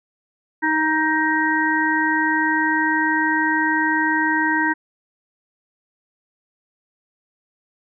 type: harmonic tone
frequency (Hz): 313.3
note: D#4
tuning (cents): +12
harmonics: 1 / 3 / 5 / 6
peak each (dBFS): -22 / -22 / -22 / -22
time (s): 0.62-4.74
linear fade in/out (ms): 20
effects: none